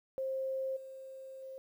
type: tone with level steps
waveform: sine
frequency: 530 Hz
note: C5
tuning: 22 cents sharp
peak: -33 / -45 / -43 dBFS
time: 0.18-1.58 s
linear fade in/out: 0 ms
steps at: 0.76 / 1.42 s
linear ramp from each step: 10 ms
effects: 11-bit